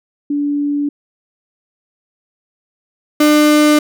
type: tone pair in turn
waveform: sine / 35% pulse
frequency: 288.9 / 299.8 Hz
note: D4 / D4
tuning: -28 / +36 cents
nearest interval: minor second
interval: 64 cents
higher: second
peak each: -14 / -6 dBFS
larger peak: second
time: 0.3-0.89 / 3.2-3.79 s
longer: neither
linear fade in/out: 5 ms
effects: none